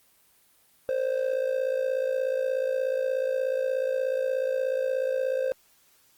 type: tone with amplitude modulation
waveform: triangle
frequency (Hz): 523.3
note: C5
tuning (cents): 0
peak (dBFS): -19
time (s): 0.89-5.52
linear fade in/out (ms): 0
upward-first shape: sine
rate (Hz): 56.7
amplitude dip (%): 75
effects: white hiss -62 dBFS RMS until 6.17 s + Opus 24 kbps